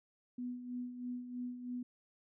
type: tone with tremolo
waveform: sine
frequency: 246.9 Hz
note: B3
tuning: in tune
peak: -37 dBFS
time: 0.38-1.83 s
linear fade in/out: 5 ms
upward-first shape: sine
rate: 3.1 Hz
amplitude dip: 60%
effects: none